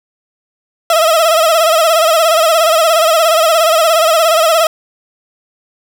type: tone with vibrato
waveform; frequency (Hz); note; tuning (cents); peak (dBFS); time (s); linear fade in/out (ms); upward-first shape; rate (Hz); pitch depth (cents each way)
30% pulse; 650; E5; -24; -5; 0.9-4.67; 2; sine; 17; 82
effects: none